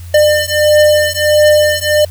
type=beating tone pair; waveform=square; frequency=600 / 601.5 Hz; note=D5 / D5; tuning=+37 / +41 cents; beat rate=1.5 Hz; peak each=-11 dBFS; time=0.14-2.05 s; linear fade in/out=5 ms; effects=added 87 Hz sine -26 dBFS peak until 2.1 s + white hiss -41 dBFS RMS until 2.1 s